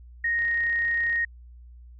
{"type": "tone", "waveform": "sine", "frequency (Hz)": 1864.7, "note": "A#6", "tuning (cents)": 0, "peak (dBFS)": -22, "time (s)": [0.24, 1.25], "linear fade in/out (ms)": 5}
{"type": "click train", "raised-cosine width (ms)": 0.3, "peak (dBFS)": -29, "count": 26, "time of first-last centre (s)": [0.39, 1.159], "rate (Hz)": 32.5}
{"effects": ["added 60 Hz sine -44 dBFS peak until 1.99 s"]}